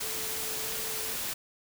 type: tone in noise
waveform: sine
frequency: 440 Hz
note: A4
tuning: in tune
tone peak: -44 dBFS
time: 0.02-1.14 s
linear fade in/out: 10 ms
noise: white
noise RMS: -34 dBFS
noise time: 0-1.34 s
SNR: -13 dB
effects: none